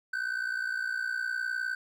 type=ring-modulated tone; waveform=triangle; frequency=1525 Hz; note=G6; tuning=48 cents flat; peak=-25 dBFS; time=0.13-1.75 s; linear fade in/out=5 ms; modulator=29.8 Hz; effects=none